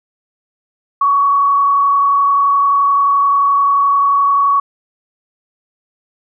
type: tone with frequency modulation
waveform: sine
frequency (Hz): 1122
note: C#6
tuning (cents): +21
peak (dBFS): -9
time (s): 1.01-4.6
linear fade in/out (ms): 5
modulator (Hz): 31.5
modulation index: 0.49
effects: none